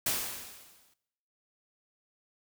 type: noise with exponential decay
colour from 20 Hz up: white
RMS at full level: -28 dBFS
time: 0.06-0.94 s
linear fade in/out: 5 ms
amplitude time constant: 190 ms
effects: noise-tail reverb RT60 0.9 s tail -20 dB re dry